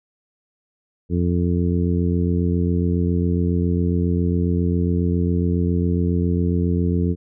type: harmonic tone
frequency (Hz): 87.31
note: F2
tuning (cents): 0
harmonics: 1 / 2 / 3 / 4 / 5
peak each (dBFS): -20 / -21 / -25 / -28 / -29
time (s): 1.09-7.16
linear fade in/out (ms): 50
effects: none